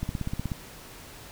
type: click train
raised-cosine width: 5 ms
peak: -17 dBFS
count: 9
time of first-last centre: 0.03-0.518 s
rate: 16.4 Hz
effects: pink hiss -46 dBFS RMS until 1.31 s